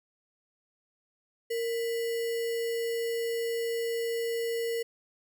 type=tone with sample-and-hold; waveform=sine; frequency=462.7 Hz; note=A#4; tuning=13 cents flat; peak=-28 dBFS; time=1.5-4.83 s; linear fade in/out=10 ms; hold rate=2450 Hz; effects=none